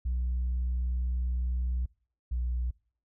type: tone pair in turn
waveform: sine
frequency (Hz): 61.74 / 60.71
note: B1 / B1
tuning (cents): 0 / -29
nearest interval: unison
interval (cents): 29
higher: first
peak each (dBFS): -25 / -26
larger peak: first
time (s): 0.05-1.86 / 2.31-2.71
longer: first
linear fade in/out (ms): 10
effects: noise-tail reverb RT60 0.5 s tail -26 dB re dry + tanh soft clip ceiling -25 dBFS